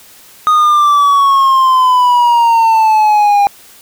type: exponential sweep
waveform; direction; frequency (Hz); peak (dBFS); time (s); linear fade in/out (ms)
triangle; down; 1244.5 to 803; -4; 0.47-3.47; 0
effects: white hiss -40 dBFS RMS until 3.81 s

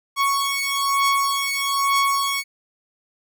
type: beating tone pair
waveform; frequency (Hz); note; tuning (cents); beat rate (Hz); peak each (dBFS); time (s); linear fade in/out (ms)
sawtooth; 1108.7 / 1109.8; C#6 / C#6; 0 / +2; 1.1; -18; 0.16-2.44; 50
effects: none

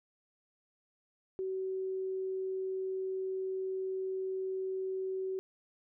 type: tone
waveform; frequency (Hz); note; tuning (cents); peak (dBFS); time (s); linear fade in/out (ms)
sine; 378.7; F#4; +40; -33; 1.39-5.39; 0
effects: none

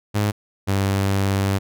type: tone pair in turn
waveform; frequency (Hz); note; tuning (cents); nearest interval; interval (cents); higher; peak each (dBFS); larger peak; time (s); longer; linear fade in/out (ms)
sawtooth; 103.83 / 98; G#2 / G2; 0 / 0; minor second; 100; first; -14; neither; 0.14-0.32 / 0.67-1.59; second; 20
effects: none

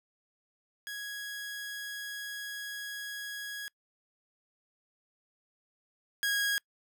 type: tone pair in turn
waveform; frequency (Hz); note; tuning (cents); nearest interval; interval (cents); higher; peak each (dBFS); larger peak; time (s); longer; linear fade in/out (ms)
sawtooth; 1661.2 / 1645.9; G#6 / G#6; 0 / -16; unison; 16; first; -34 / -24; second; 0.87-3.68 / 6.23-6.58; first; 0
effects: noise-tail reverb RT60 0.1 s tail -26 dB re dry

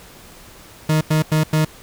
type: tone bursts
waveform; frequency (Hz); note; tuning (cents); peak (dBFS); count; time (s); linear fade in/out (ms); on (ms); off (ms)
40% pulse; 155.56; D#3; 0; -13; 4; 0.89-1.649; 5; 120; 93
effects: pink hiss -43 dBFS RMS until 1.82 s

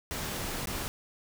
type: noise with dropouts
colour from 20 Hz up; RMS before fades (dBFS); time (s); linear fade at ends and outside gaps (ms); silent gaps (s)
pink; -35; 0.11-0.88; 0; 0.657-0.672
effects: none

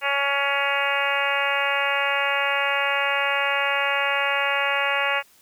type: harmonic tone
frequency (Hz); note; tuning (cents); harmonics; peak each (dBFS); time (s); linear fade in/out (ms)
280; C#4; +18; 2 / 3 / 4 / 5 / 6 / 7 / 8 / 9 / 10; -29 / -29 / -29 / -29 / -29 / -29 / -29 / -29 / -29; 0.01-5.23; 50
effects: white hiss -56 dBFS RMS until 5.41 s

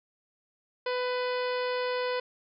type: harmonic tone with a mistuned harmonic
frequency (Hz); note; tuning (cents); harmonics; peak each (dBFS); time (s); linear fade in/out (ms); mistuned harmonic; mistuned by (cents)
498.7; B4; +17; 1 / 2 / 3 / 4 / 5 / 6 / 7 / 8 / 9 / 10; -29 / -35 / -39 / -41 / -43 / -45 / -46 / -47 / -48 / -49; 0.86-2.2; 5; 8; +77
effects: none

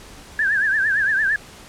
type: tone with vibrato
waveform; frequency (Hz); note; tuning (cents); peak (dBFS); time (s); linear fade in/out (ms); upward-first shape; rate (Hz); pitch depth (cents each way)
sine; 1661.2; G#6; 0; -16; 0.39-1.36; 2; triangle; 8.8; 150
effects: pink hiss -42 dBFS RMS until 1.68 s + low-pass 10000 Hz 12 dB/octave

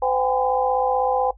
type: tone cluster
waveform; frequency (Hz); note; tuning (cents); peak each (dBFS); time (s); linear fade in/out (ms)
sine; 510 / 752 / 808 / 1016; C5 / F#5 / G#5 / B5; -44 / +28 / -48 / +49; -22 / -26 / -21 / -29; 0.02-1.31; 5
effects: noise-tail reverb RT60 0.1 s tail -17 dB re dry + added 50 Hz sine -44 dBFS peak until 1.37 s

